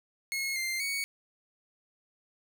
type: tone with pitch steps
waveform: sawtooth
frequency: 2169 / 2094 / 2232 Hz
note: C#7 / C7 / C#7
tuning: -38 / +1 / +11 cents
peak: -27 dBFS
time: 0.32-1.04 s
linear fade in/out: 0 ms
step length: 240 ms
effects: none